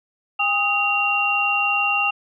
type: tone cluster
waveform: sine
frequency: 808 / 1251 / 2763 Hz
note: G#5 / D#6 / F7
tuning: -48 / +9 / -19 cents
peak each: -24 / -25 / -19 dBFS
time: 0.39-2.11 s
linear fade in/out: 10 ms
effects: none

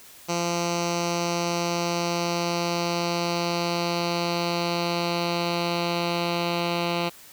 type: tone with low-pass filter sweep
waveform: 10% pulse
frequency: 172 Hz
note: F3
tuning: 26 cents flat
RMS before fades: -26 dBFS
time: 0.28-7.1 s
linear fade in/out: 20 ms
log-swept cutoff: 6100 to 3700 Hz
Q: 2.6
effects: white hiss -48 dBFS RMS until 7.32 s

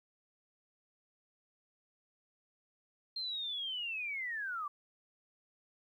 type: linear sweep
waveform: sine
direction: down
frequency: 4200 to 1134 Hz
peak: -36 dBFS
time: 3.16-4.68 s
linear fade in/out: 5 ms
effects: 12-bit

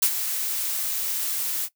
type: noise with ADSR envelope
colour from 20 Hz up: blue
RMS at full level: -17 dBFS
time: 0.02-1.69 s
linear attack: 10 ms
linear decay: 63 ms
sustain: -10 dB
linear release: 54 ms
effects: noise-tail reverb RT60 0.1 s tail -18 dB re dry

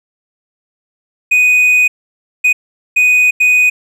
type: tone bursts at uneven times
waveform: triangle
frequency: 2489 Hz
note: D#7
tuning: in tune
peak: -5 dBFS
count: 4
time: 1.31-1.88 / 2.44-2.53 / 2.96-3.31 / 3.4-3.7 s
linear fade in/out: 10 ms
effects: none

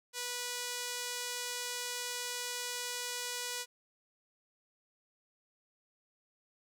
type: tone with band-pass filter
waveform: sawtooth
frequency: 489.8 Hz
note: B4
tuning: 14 cents flat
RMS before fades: -39 dBFS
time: 0.13-3.66 s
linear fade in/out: 50 ms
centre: 6800 Hz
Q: 0.73
effects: none

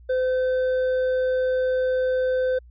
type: tone with hard clipping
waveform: triangle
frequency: 512 Hz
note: C5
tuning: 38 cents flat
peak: -21 dBFS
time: 0.09-2.59 s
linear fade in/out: 10 ms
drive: 8 dB
effects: added 60 Hz sine -45 dBFS peak until 2.7 s + resampled to 11025 Hz

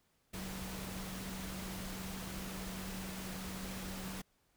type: tone in noise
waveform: sine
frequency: 188.9 Hz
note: F#3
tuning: 36 cents sharp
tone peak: -44 dBFS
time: 0.33-4.22 s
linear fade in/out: 10 ms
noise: pink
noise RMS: -45 dBFS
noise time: 0.33-4.22 s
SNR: -2 dB
effects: pink hiss -75 dBFS RMS until 4.56 s

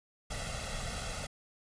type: noise with comb filter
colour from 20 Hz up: pink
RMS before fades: -38 dBFS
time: 0.3-1.27 s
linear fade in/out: 10 ms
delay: 1.5 ms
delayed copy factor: +0.8
effects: resampled to 22050 Hz

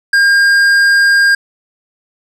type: tone with tanh clipping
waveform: triangle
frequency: 1610 Hz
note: G6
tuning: 46 cents sharp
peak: -8 dBFS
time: 0.13-1.35 s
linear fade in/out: 5 ms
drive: 14 dB
effects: none

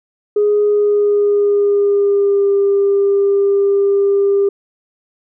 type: tone with pitch glide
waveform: sine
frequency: 415.3 to 398.8 Hz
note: G#4 to G4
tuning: 0 to +30 cents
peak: -9 dBFS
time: 0.36-4.49 s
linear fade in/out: 5 ms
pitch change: -70 cents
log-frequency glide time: 0.64-2.51 s
effects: tanh soft clip ceiling -6 dBFS

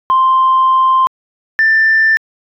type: tone pair in turn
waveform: sine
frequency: 1046.5 / 1777.9 Hz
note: C6 / A6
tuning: 0 / +18 cents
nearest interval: major sixth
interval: 918 cents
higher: second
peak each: -6 dBFS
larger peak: neither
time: 0.1-1.07 / 1.59-2.17 s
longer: first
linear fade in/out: 0 ms
effects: tanh soft clip ceiling -4 dBFS

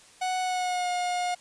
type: tone with pitch glide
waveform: 45% pulse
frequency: 740 to 716.4 Hz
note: F#5 to F5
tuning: 0 to +44 cents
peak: -26 dBFS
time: 0.21-1.35 s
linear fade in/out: 10 ms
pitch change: -56 cents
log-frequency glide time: 0.4-0.89 s
effects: white hiss -54 dBFS RMS until 1.4 s + resampled to 22050 Hz

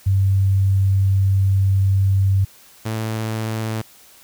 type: tone pair in turn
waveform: sine / sawtooth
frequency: 97 / 110.61 Hz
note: G2 / A2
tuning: -18 / +10 cents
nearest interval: major second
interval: 228 cents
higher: second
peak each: -13 / -18 dBFS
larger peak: first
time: 0.06-2.45 / 2.85-3.82 s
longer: first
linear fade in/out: 10 ms
effects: white hiss -48 dBFS RMS until 4.23 s

